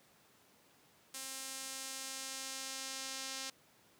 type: tone with band-pass filter sweep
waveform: sawtooth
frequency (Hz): 266.1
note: C4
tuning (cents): +29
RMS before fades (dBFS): -44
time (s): 1.14-3.5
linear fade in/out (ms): 5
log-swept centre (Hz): 8800 to 5800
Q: 1.1
effects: pink hiss -66 dBFS RMS until 3.99 s + high-pass 150 Hz 12 dB/octave